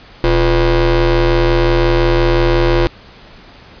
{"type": "ring-modulated tone", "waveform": "30% pulse", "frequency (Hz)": 155.9, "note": "D#3", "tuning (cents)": 4, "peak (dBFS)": -4, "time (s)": [0.24, 2.87], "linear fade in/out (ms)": 0, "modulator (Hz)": 191, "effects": ["pink hiss -40 dBFS RMS until 3.8 s", "resampled to 11025 Hz"]}